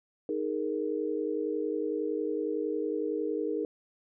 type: chord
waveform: sine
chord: D# suspended fourth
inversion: none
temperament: equal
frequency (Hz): 311.1 / 415.3 / 466.2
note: D#4 / G#4 / A#4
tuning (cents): 0 / 0 / 0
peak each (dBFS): -33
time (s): 0.29-3.65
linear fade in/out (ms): 2
effects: none